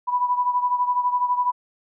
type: beating tone pair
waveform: sine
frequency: 984 / 996 Hz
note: B5 / B5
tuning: -7 / +14 cents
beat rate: 12 Hz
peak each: -20 / -25 dBFS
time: 0.07-1.52 s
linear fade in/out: 20 ms
effects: none